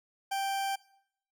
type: tone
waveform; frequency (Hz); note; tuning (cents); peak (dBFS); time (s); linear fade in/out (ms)
40% pulse; 784; G5; 0; -29; 0.31-0.76; 10
effects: noise-tail reverb RT60 0.7 s tail -21 dB re dry